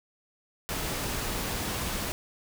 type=noise; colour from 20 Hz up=pink; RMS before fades=-32 dBFS; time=0.69-2.12 s; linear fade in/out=0 ms; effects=none